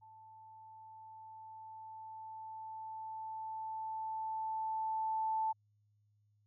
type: tone with level ramp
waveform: sine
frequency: 880 Hz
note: A5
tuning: in tune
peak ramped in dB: -55 to -31 dBFS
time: 0.01-5.53 s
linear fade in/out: 20 ms
effects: added 104 Hz sine -70 dBFS peak until 6.46 s